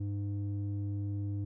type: tone with low-pass filter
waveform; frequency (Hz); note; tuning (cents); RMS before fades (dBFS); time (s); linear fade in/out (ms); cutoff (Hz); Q
square; 101.2; G#2; -44; -35; 0-1.45; 10; 230; 8
effects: none